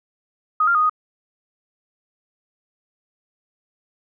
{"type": "tone with pitch steps", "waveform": "sine", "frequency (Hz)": [1250, 1390, 1238, 1245], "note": ["D#6", "F6", "D#6", "D#6"], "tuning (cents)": [8, -9, -9, 1], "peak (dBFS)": -14, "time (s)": [0.6, 0.896], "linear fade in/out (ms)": 5, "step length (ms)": 74, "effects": []}